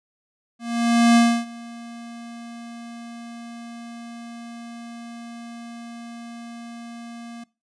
square tone with ADSR envelope, 234.2 Hz, A#3, 8 cents sharp, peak -12 dBFS, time 0.59-7.44 s, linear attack 570 ms, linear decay 290 ms, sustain -24 dB, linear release 7 ms, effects noise-tail reverb RT60 0.3 s tail -22 dB re dry + resampled to 22050 Hz

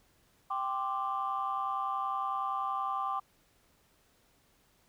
sine chord, G suspended fourth, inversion none, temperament just, 784 / 1045.3 / 1176 Hz, G5 / C6 / D6, 0 / -2 / +2 cents, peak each -35 / -36 / -33 dBFS, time 0.5-3.2 s, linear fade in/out 10 ms, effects tanh soft clip ceiling -23 dBFS + pink hiss -68 dBFS RMS until 4.88 s

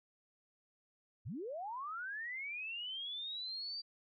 sine linear sweep, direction up, 75.8 to 4699 Hz, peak -40 dBFS, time 1.25-3.82 s, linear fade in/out 20 ms, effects none

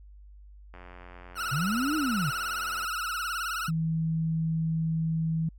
click train, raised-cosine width 0.5 ms, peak -32 dBFS, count 189, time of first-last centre 0.74-2.845 s, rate 89.3 Hz
40% pulse tone with vibrato, 1369 Hz, F6, 35 cents flat, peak -29 dBFS, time 1.35-3.71 s, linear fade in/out 50 ms, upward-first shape triangle, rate 19 Hz, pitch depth 150 cents each way
sine linear two-way sweep, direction up then down, 125.6 to 318.1 to 125.6 Hz, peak -26 dBFS, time 1.51-2.31 s, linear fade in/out 20 ms, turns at 1.96 s
sine tone, 161.7 Hz, E3, 33 cents flat, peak -25 dBFS, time 3.68-5.49 s, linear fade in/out 5 ms
effects added 50 Hz sine -47 dBFS peak until 5.58 s

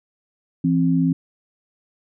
sine tone pair together, 167.2 / 265.2 Hz, E3 / C4, +25 / +23 cents, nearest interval minor sixth, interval 798 cents, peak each -18 dBFS, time 0.64-1.13 s, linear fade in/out 5 ms, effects none

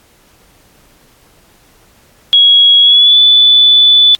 sine tone with pitch glide, 3322 to 3479 Hz, G#7 to A7, 0 to -20 cents, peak -3 dBFS, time 2.33-4.15 s, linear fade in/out 0 ms, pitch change +80 cents, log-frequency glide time 2.81-3.18 s, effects pink hiss -48 dBFS RMS until 4.19 s + AAC 64 kbps

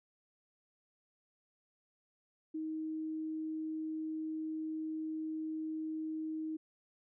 sine tone, 314.8 Hz, D#4, 20 cents sharp, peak -36 dBFS, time 2.54-6.57 s, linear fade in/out 10 ms, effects none

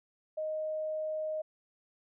sine tone, 622.3 Hz, D#5, in tune, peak -32 dBFS, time 0.37-1.42 s, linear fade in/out 10 ms, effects none

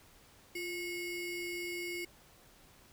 square ring-modulated tone, 1262 Hz, D#6, 24 cents sharp, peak -35 dBFS, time 0.55-2.05 s, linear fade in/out 5 ms, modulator 912 Hz, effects pink hiss -61 dBFS RMS until 2.92 s

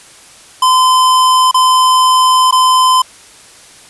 square tone with dropouts, 1025 Hz, C6, 36 cents flat, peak -7 dBFS, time 0.62-3.02 s, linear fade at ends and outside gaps 5 ms, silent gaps 1.513-1.543 / 2.511-2.524 s, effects white hiss -39 dBFS RMS until 3.89 s + resampled to 24000 Hz

